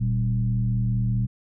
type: tone with frequency modulation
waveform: sine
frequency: 118 Hz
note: A#2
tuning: 22 cents sharp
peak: -20 dBFS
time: 0-1.27 s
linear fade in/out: 20 ms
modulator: 75.3 Hz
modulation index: 0.74
effects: none